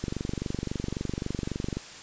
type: click train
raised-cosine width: 3 ms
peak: -17 dBFS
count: 42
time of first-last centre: 0.04-1.77 s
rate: 23.7 Hz
effects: white hiss -44 dBFS RMS until 2.02 s + resampled to 16000 Hz